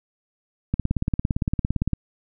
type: click train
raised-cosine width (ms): 5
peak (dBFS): -9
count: 22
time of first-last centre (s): 0.74-1.933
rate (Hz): 17.6
effects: none